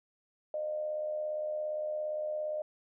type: tone with amplitude modulation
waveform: sine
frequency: 610 Hz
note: D#5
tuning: 34 cents flat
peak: -30 dBFS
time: 0.54-2.62 s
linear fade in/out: 2 ms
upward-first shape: sine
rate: 77.4 Hz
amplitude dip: 45%
effects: none